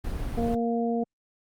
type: noise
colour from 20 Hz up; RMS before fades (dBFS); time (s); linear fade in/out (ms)
brown; -31; 0.04-0.55; 5
type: harmonic tone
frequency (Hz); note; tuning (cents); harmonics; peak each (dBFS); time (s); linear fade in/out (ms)
233.1; A#3; 0; 1 / 2 / 3; -26 / -29 / -31; 0.37-1.04; 10
effects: Opus 32 kbps